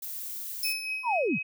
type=noise; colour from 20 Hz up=violet; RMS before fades=-37 dBFS; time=0.02-0.73 s; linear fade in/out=5 ms
type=tone with exponential decay; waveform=sawtooth; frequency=5274 Hz; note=E8; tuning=in tune; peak=-24 dBFS; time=0.63-1.28 s; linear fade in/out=2 ms; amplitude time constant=140 ms
type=tone with tremolo; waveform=sine; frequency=2540 Hz; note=D#7; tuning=35 cents sharp; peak=-28 dBFS; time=0.64-1.43 s; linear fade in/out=10 ms; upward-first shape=triangle; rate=4.4 Hz; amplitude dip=70%
type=linear sweep; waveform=sine; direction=down; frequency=1059 to 103.6 Hz; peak=-24 dBFS; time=1.03-1.39 s; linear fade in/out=50 ms
effects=none